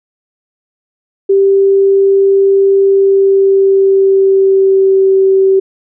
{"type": "tone with pitch glide", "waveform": "sine", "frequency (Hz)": [392, 384.8], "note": ["G4", "G4"], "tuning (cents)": [0, -32], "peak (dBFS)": -5, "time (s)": [1.29, 5.6], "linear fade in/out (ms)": 10, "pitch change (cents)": -32, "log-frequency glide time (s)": [2.85, 5.14], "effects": []}